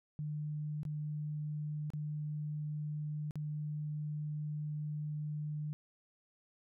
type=tone with dropouts; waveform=sine; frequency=150.4 Hz; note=D3; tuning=42 cents sharp; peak=-36 dBFS; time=0.19-5.73 s; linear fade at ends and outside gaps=0 ms; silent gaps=0.832-0.852 / 1.903-1.935 / 3.309-3.356 s; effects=none